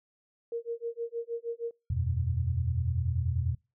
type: tone with tremolo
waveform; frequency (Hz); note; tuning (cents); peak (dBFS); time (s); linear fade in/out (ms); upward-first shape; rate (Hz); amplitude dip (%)
sine; 466.2; A#4; 0; -29; 0.52-1.71; 2; sine; 6.4; 100
type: chord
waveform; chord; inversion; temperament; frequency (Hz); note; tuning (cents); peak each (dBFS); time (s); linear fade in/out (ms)
sine; E suspended second; none; equal with one note detuned; 82.41 / 92.5 / 121.91; E2 / F#2 / B2; 0 / 0 / -22; -30 / -32 / -31; 1.9-3.55; 5
effects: noise-tail reverb RT60 0.3 s tail -26 dB re dry